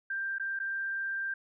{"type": "tone with dropouts", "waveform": "sine", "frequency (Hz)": 1581, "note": "G6", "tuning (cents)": 14, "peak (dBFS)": -31, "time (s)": [0.1, 1.34], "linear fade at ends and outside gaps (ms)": 5, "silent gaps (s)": [[0.384, 0.397], [0.591, 0.599]], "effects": []}